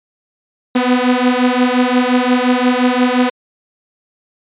sawtooth beating tone pair, 246.9 / 252.6 Hz, B3 / B3, 0 / +39 cents, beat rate 5.7 Hz, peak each -10 dBFS, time 0.75-3.3 s, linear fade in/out 10 ms, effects resampled to 8000 Hz

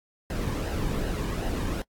brown noise with flanger, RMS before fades -29 dBFS, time 0.3-1.82 s, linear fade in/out 2 ms, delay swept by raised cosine 0.86 to 1.51 ms, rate 2.6 Hz, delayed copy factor -0.5, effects noise-tail reverb RT60 0.1 s tail -25 dB re dry + AAC 64 kbps

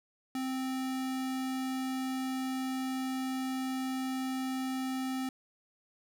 square tone, 261.2 Hz, C4, 3 cents flat, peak -33 dBFS, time 0.35-5.29 s, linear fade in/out 2 ms, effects none

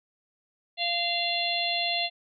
harmonic tone, 691 Hz, F5, 19 cents flat, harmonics 1 / 3 / 4 / 5 / 6, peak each -31 / -35 / -31 / -31 / -31 dBFS, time 0.77-2.1 s, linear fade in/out 50 ms, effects none

